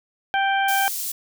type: harmonic tone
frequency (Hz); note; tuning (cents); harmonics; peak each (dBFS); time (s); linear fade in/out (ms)
784; G5; 0; 1 / 2 / 3 / 4; -20 / -23 / -30 / -31; 0.34-0.88; 0
type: high-pass noise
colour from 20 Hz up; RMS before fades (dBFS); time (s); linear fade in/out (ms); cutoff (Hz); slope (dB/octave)
white; -28; 0.68-1.12; 5; 5300; 12
effects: none